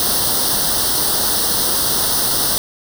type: noise with comb filter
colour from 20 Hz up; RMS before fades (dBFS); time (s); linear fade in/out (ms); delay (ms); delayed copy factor
white; -17; 0-2.58; 0; 0.21; +0.9
effects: none